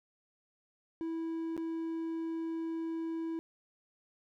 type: tone with dropouts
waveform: triangle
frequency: 327.5 Hz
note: E4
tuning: 11 cents flat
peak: -32 dBFS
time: 1.01-3.39 s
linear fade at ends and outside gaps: 0 ms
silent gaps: 1.566-1.577 s
effects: none